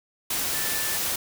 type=tone in noise; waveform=sine; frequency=1760 Hz; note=A6; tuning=in tune; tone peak=-35 dBFS; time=0.54-0.97 s; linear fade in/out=5 ms; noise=white; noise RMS=-27 dBFS; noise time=0.3-1.16 s; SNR=-11 dB; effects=none